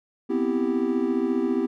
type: chord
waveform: triangle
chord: C major seventh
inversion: third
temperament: equal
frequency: 246.9 / 261.6 / 329.6 / 392 Hz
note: B3 / C4 / E4 / G4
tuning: 0 / 0 / 0 / 0 cents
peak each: -25 dBFS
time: 0.29-1.67 s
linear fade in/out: 20 ms
effects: none